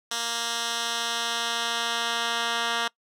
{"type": "tone with band-pass filter sweep", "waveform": "10% pulse", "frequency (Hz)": 233.1, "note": "A#3", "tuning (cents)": 0, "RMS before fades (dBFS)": -28, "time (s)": [0.11, 2.88], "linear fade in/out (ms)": 5, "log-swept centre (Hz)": [5100, 2700], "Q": 0.96, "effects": ["noise-tail reverb RT60 0.1 s tail -23 dB re dry"]}